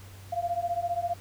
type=beating tone pair; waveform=sine; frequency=686 / 701 Hz; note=F5 / F5; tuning=-31 / +6 cents; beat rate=15 Hz; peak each=-30 dBFS; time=0.32-1.14 s; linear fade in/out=10 ms; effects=added 96 Hz sine -45 dBFS peak until 1.2 s + pink hiss -52 dBFS RMS until 1.2 s